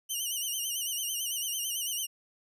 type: tone with vibrato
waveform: 10% pulse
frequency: 2960 Hz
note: F#7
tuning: in tune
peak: -23 dBFS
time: 0.09-2.07 s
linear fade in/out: 20 ms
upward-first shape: sine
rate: 9 Hz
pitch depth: 93 cents each way
effects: resampled to 32000 Hz